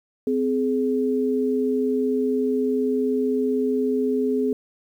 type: tone pair together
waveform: sine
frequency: 257.6 / 421.7 Hz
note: C4 / G#4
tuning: -27 / +26 cents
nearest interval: major sixth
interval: 853 cents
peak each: -22 dBFS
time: 0.27-4.53 s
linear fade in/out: 2 ms
effects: 9-bit